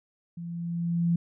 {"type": "tone with level ramp", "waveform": "sine", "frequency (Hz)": 170.3, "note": "F3", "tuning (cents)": -43, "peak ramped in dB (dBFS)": [-35, -20], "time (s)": [0.37, 1.16], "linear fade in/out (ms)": 5, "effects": []}